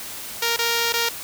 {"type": "tone with dropouts", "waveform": "5% pulse", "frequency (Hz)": 466.2, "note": "A#4", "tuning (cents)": 0, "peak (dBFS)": -8, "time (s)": [0.42, 1.09], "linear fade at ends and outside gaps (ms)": 5, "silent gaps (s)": [[0.564, 0.588], [0.925, 0.937]], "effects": ["white hiss -34 dBFS RMS until 1.23 s"]}